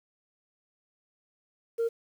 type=tone; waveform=sine; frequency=461.2 Hz; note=A#4; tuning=19 cents flat; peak=-23 dBFS; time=1.78-1.89 s; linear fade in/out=20 ms; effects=tanh soft clip ceiling -22 dBFS + 9-bit